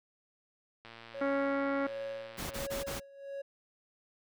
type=click train; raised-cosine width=0.3 ms; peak=-33 dBFS; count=201; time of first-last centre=0.85-2.589 s; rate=115 Hz
type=tone with tremolo; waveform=triangle; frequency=554.4 Hz; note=C#5; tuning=in tune; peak=-34 dBFS; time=1.14-3.42 s; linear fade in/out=10 ms; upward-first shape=sine; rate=1.4 Hz; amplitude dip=85%
type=harmonic tone; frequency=277.2 Hz; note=C#4; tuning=in tune; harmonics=1 / 2 / 3 / 4 / 5 / 6 / 7 / 8; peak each=-33 / -34 / -43 / -42 / -39 / -49 / -46 / -48 dBFS; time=1.21-1.87 s; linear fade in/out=5 ms
type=noise bursts; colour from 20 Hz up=pink; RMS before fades=-39 dBFS; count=4; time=2.37-3.002 s; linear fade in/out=20 ms; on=140 ms; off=24 ms
effects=none